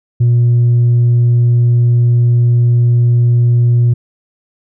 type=tone with tanh clipping; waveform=triangle; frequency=120 Hz; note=B2; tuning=49 cents flat; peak=-7 dBFS; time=0.2-3.94 s; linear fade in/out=10 ms; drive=6 dB; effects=none